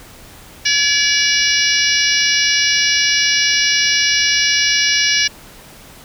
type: harmonic tone with a mistuned harmonic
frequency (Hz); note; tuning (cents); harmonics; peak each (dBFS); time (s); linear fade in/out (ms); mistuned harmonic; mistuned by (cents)
576; D5; -34; 3 / 4 / 5 / 6 / 7 / 8 / 9 / 10; -20 / -19 / -20 / -25 / -22 / -25 / -19 / -20; 0.65-5.28; 10; 3; -26
effects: pink hiss -40 dBFS RMS until 6.04 s